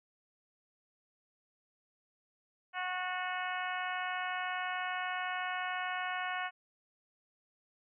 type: harmonic tone with a mistuned harmonic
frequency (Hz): 366.3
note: F#4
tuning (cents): -17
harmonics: 2 / 3 / 4 / 5 / 6 / 7 / 8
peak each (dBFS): -39 / -41 / -40 / -42 / -44 / -46 / -47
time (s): 2.73-6.51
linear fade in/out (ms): 50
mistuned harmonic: 5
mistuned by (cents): -17
effects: none